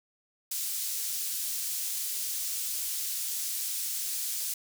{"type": "high-pass noise", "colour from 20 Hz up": "pink", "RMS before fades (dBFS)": -33, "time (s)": [0.51, 4.54], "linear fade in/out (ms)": 5, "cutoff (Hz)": 6400, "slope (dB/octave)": 12, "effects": []}